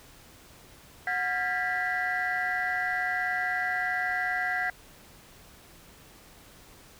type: tone cluster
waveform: sine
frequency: 732 / 1385 / 1616 / 1757 / 1965 Hz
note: F#5 / F6 / G#6 / A6 / B6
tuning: -19 / -15 / -48 / -3 / -9 cents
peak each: -31 / -38 / -30 / -38 / -30 dBFS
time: 1.07-4.7 s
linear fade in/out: 2 ms
effects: tanh soft clip ceiling -19 dBFS + pink hiss -53 dBFS RMS until 6.99 s